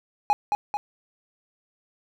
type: tone with echo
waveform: triangle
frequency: 830.6 Hz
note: G#5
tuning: in tune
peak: -14 dBFS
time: 0.3-0.33 s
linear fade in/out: 0 ms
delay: 220 ms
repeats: 2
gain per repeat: -4 dB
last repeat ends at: 0.77 s
effects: none